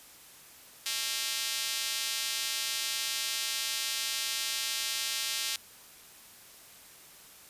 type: tone with high-pass filter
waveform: square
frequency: 123.47 Hz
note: B2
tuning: in tune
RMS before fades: -33 dBFS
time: 0.86-5.56 s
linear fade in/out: 0 ms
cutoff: 3500 Hz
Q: 1.1
effects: white hiss -53 dBFS RMS until 7.49 s + resampled to 32000 Hz